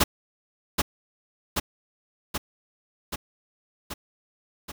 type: noise with echo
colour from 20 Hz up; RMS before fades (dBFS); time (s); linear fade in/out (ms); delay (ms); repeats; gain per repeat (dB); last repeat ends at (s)
pink; -19; 0-0.04; 10; 780; 6; -3; 4.72
effects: none